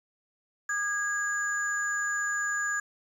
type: tone cluster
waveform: sine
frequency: 1212 / 1646 / 7010 Hz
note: D#6 / G#6 / A8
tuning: -46 / -16 / -7 cents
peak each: -36 / -28 / -36 dBFS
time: 0.69-2.8 s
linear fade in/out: 5 ms
effects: 9-bit